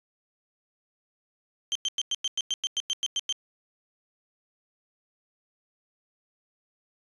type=tone bursts; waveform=35% pulse; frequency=3136 Hz; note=G7; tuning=in tune; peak=-23 dBFS; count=13; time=1.72-3.325 s; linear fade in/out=0 ms; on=33 ms; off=98 ms; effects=resampled to 24000 Hz